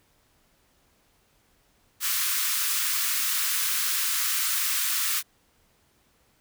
white high-pass noise, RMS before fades -26 dBFS, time 2-5.23 s, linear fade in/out 50 ms, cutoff 1100 Hz, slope 48 dB/octave, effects pink hiss -65 dBFS RMS until 6.4 s

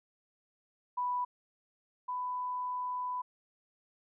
sine tone pair in turn, 987.8 / 996.4 Hz, B5 / B5, 0 / +15 cents, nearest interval unison, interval 15 cents, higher second, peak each -30 / -33 dBFS, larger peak first, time 0.97-1.25 / 2.08-3.22 s, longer second, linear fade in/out 10 ms, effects none

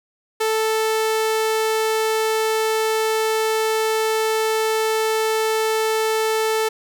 sawtooth tone, 440 Hz, A4, in tune, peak -14 dBFS, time 0.4-6.69 s, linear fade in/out 10 ms, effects none

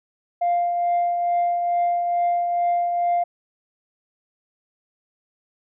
sine tone with tremolo, 698.5 Hz, F5, in tune, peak -15 dBFS, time 0.41-3.24 s, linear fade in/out 10 ms, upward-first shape triangle, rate 2.3 Hz, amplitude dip 45%, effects tanh soft clip ceiling -15 dBFS

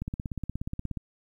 click train, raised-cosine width 5 ms, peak -20 dBFS, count 17, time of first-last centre 0.02-0.972 s, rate 16.8 Hz, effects 10-bit

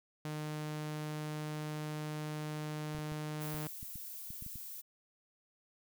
sawtooth tone, 152.3 Hz, D#3, 37 cents flat, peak -34 dBFS, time 0.25-3.67 s, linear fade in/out 0 ms
clicks, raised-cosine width 5 ms, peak -36 dBFS, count 10, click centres 2.949 / 2.986 / 3.12 / 3.545 / 3.829 / 3.957 / 4.305 / 4.424 / 4.464 / 4.557 s
violet noise, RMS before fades -46 dBFS, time 3.4-4.82 s, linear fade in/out 20 ms
effects none

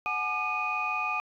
sine tone cluster, 742 / 848 / 1202 / 2482 Hz, F#5 / G#5 / D6 / D#7, +5 / +36 / +40 / -5 cents, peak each -35 / -35 / -31 / -30 dBFS, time 0.06-1.2 s, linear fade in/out 0 ms, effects tanh soft clip ceiling -19 dBFS

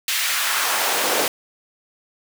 pink noise with high-pass filter sweep, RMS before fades -21 dBFS, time 0.08-1.28 s, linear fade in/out 2 ms, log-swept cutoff 2400 to 390 Hz, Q 1.2, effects none

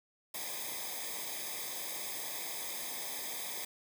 white noise with comb filter, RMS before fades -40 dBFS, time 0.34-3.65 s, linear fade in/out 5 ms, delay 0.7 ms, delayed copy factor -0.9, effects none

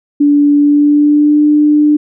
sine tone with pitch glide, 289.7 to 298.2 Hz, D4 to D4, -24 to +27 cents, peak -5 dBFS, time 0.2-1.97 s, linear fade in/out 10 ms, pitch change +51 cents, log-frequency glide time 0.56-1.43 s, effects none

